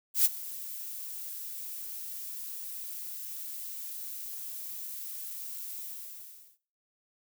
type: noise with ADSR envelope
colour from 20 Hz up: violet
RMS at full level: -21 dBFS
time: 0.14-6.58 s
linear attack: 110 ms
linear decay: 27 ms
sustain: -19 dB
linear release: 790 ms
effects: noise-tail reverb RT60 0.4 s tail -17 dB re dry